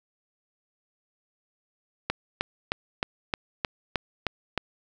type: click train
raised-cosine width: 0.3 ms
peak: -9 dBFS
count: 9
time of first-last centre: 2.1-4.577 s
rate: 3.23 Hz
effects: none